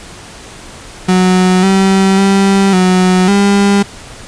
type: tone with pitch steps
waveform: 35% pulse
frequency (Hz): 184.1 / 192.6 / 195.8 / 183.9 / 200.4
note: F#3 / G3 / G3 / F#3 / G3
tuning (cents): -8 / -30 / -2 / -10 / +38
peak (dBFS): -5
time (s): 1.08-3.83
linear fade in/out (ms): 10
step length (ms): 550
effects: pink hiss -32 dBFS RMS until 4.27 s + resampled to 22050 Hz